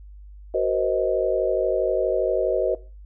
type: chord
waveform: sine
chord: C half-diminished seventh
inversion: second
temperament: just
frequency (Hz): 376.7 / 470.9 / 523.3 / 627.9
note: Gb4 / Bb4 / C5 / Eb5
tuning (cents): +31 / +18 / 0 / +16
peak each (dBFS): -25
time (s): 0.54-2.75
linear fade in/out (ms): 5
effects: noise-tail reverb RT60 0.3 s tail -17 dB re dry + added 50 Hz sine -40 dBFS peak until 3.05 s